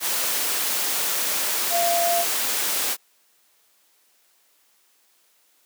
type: tone in noise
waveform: sine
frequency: 688 Hz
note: F5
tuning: 26 cents flat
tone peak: -20 dBFS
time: 1.7-2.25 s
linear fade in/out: 50 ms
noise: white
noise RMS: -24 dBFS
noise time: 0-2.97 s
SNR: +1 dB
effects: white hiss -62 dBFS RMS until 5.65 s + high-pass 300 Hz 12 dB/octave